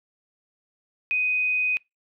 sine tone pair in turn, 2500 / 2500 Hz, D#7 / D#7, +8 / +8 cents, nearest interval unison, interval 0 cents, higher neither, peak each -21 dBFS, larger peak neither, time 1.11-1.29 / 1.29-1.77 s, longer second, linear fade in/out 0 ms, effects noise-tail reverb RT60 0.2 s tail -25 dB re dry

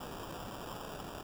white noise with sample-and-hold, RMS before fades -44 dBFS, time 0-1.23 s, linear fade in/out 5 ms, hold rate 2100 Hz, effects none

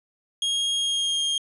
40% pulse tone with pitch glide, 3262 to 3225 Hz, G#7 to G7, -32 to +48 cents, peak -21 dBFS, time 0.42-1.38 s, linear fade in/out 2 ms, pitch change -20 cents, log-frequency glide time 0.76-1.21 s, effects resampled to 24000 Hz

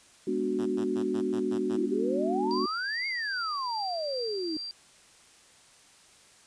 sine chord, G# half-diminished seventh, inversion none, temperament equal, 207.7 / 246.9 / 293.7 / 370 Hz, G#3 / B3 / D4 / F#4, 0 / 0 / 0 / 0 cents, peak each -35 / -33 / -33 / -29 dBFS, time 0.27-2.66 s, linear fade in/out 5 ms
5% pulse tone bursts, 110 Hz, A2, in tune, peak -29 dBFS, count 7, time 0.58-1.775 s, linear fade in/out 20 ms, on 85 ms, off 100 ms
sine exponential two-way sweep, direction up then down, 300.6 to 2188 to 300.6 Hz, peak -30 dBFS, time 1.75-4.57 s, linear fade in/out 2 ms, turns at 3.07 s
sine tone with tremolo, 4715 Hz, D8, 6 cents sharp, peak -34 dBFS, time 2.51-4.71 s, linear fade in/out 0 ms, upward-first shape triangle, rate 2.5 Hz, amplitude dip 35%
effects white hiss -57 dBFS RMS until 6.46 s + resampled to 22050 Hz

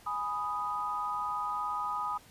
sine chord, G# minor, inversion none, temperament equal, 830.6 / 987.8 / 1244.5 Hz, G#5 / B5 / D#6, 0 / 0 / 0 cents, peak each -38 / -37 / -33 dBFS, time 0.06-2.18 s, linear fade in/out 10 ms, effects pink hiss -57 dBFS RMS until 2.3 s + resampled to 32000 Hz

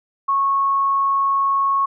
sine tone, 1100 Hz, C#6, 14 cents flat, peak -15 dBFS, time 0.28-1.86 s, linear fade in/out 10 ms, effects none

